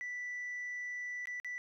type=tone with dropouts; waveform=sine; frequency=1972 Hz; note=B6; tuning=3 cents flat; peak=-36 dBFS; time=0.01-1.58 s; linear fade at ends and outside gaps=0 ms; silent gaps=1.256-1.272 / 1.4-1.446 s; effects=tanh soft clip ceiling -36 dBFS + 13-bit